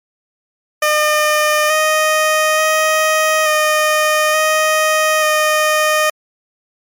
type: tone with pitch steps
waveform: 15% pulse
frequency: 606 / 621 / 626 / 614 / 623 / 615 Hz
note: D#5 / D#5 / D#5 / D#5 / D#5 / D#5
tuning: -46 / -3 / +10 / -23 / +2 / -20 cents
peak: -5 dBFS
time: 0.82-6.1 s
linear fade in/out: 5 ms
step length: 880 ms
effects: MP3 96 kbps